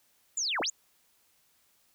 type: linear two-way sweep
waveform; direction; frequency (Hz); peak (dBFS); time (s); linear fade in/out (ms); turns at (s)
sine; down then up; 7350 to 231.8 to 7350; -28; 0.37-0.7; 5; 0.61
effects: white hiss -68 dBFS RMS until 1.94 s